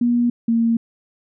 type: tone pair in turn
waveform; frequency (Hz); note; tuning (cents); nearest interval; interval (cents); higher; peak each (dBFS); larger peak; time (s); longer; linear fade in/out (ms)
sine; 239.9 / 230.1; A#3 / A#3; +50 / -22; minor second; 72; first; -14; neither; 0.01-0.3 / 0.48-0.77; neither; 5
effects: none

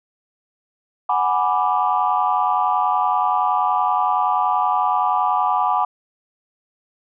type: chord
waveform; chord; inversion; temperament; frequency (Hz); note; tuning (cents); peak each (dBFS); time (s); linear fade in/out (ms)
sine; G# half-diminished seventh; third; equal; 740 / 830.6 / 987.8 / 1174.7; F#5 / G#5 / B5 / D6; 0 / 0 / 0 / 0; -21; 1.09-5.85; 5
effects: tanh soft clip ceiling -6 dBFS

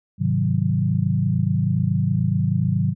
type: chord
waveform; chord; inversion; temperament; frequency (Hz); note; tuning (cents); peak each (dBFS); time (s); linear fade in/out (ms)
sine; Ab dominant seventh; none; equal; 103.83 / 130.81 / 155.56 / 185; Ab2 / C3 / Eb3 / Gb3; 0 / 0 / 0 / 0; -23; 0.18-2.95; 50
effects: none

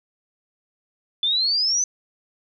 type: exponential sweep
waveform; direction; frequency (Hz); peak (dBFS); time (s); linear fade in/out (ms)
sine; up; 3471 to 6160; -18; 1.23-1.84; 2
effects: none

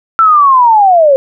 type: linear sweep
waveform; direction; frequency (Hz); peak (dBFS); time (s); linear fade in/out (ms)
sine; down; 1346 to 523.3; -3; 0.19-1.16; 0
effects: none

